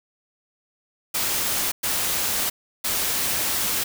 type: noise bursts at uneven times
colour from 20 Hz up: white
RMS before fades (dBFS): -24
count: 3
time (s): 1.14-1.72 / 1.83-2.5 / 2.84-3.84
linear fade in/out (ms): 10
effects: none